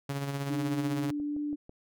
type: tone with tremolo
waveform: sawtooth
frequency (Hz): 139.8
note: C#3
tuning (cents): +15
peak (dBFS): -26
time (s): 0.09-1.11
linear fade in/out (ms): 5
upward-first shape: sine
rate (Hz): 16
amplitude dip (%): 45
type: tone with vibrato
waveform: sine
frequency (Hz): 293.7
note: D4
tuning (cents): 0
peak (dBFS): -30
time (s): 0.49-1.56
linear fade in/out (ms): 20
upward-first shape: triangle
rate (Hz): 2.4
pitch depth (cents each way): 8
type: click train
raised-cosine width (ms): 2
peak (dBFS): -34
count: 4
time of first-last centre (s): 1.2-1.694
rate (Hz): 6.07
effects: none